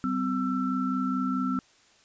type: tone cluster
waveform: sine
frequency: 192.5 / 257.2 / 1335 Hz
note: G3 / C4 / E6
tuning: -31 / -30 / +22 cents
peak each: -31 / -27 / -32 dBFS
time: 0.04-1.59 s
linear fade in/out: 0 ms
effects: white hiss -60 dBFS RMS until 2.04 s + resampled to 16000 Hz